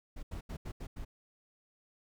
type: noise bursts at uneven times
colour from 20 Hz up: brown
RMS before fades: -41 dBFS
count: 6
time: 0.16-0.23 / 0.31-0.41 / 0.49-0.57 / 0.65-0.72 / 0.8-0.87 / 0.96-1.05 s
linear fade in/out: 10 ms
effects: none